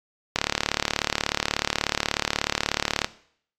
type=click train; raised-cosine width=0.2 ms; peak=-3 dBFS; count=99; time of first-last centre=0.36-3.045 s; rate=36.5 Hz; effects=noise-tail reverb RT60 0.6 s tail -18 dB re dry + AAC 64 kbps